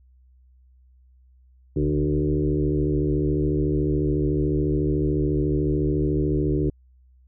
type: tone with frequency modulation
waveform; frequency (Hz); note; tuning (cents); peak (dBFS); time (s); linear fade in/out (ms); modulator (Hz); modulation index
sine; 224.8; A3; +37; -19; 1.76-6.7; 5; 73.9; 2.5
effects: added 63 Hz sine -52 dBFS peak until 7.27 s